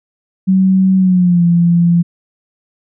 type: tone with pitch glide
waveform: sine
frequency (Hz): 189.2 to 171.5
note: F#3 to F3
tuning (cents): +39 to -31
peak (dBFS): -7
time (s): 0.47-2.03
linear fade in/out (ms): 20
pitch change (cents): -170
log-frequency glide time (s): 0.97-1.44
effects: none